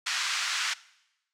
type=band-pass noise; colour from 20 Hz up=pink; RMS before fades=-30 dBFS; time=0.06-0.74 s; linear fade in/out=10 ms; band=1300 to 6900 Hz; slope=24 dB/octave; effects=noise-tail reverb RT60 0.9 s tail -20 dB re dry